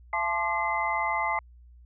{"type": "tone cluster", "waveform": "sine", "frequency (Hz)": [677, 869, 1055, 1187, 2056], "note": ["E5", "A5", "C6", "D6", "C7"], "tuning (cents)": [46, -22, 14, 18, -31], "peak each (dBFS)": [-34, -29, -32, -34, -30], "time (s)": [0.13, 1.39], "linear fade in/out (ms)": 2, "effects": ["added 60 Hz sine -49 dBFS peak until 1.85 s"]}